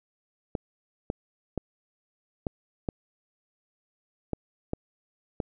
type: clicks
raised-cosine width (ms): 2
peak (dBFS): -15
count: 8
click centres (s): 0.552 / 1.101 / 1.577 / 2.468 / 2.888 / 4.333 / 4.734 / 5.402
effects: none